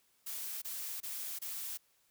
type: noise bursts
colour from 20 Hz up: blue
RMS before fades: -41 dBFS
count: 4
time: 0.26-1.775 s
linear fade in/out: 10 ms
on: 360 ms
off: 25 ms
effects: white hiss -72 dBFS RMS until 2.1 s